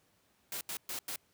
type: noise bursts at uneven times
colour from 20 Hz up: white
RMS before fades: -39 dBFS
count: 4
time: 0.52-0.61 / 0.69-0.77 / 0.89-0.99 / 1.08-1.16 s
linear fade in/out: 2 ms
effects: pink hiss -71 dBFS RMS until 1.33 s + high-pass 80 Hz 12 dB/octave